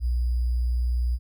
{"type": "tone with sample-and-hold", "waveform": "sine", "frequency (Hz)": 60.4, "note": "B1", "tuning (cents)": -38, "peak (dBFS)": -21, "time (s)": [0, 1.19], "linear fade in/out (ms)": 50, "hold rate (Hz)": 4900, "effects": []}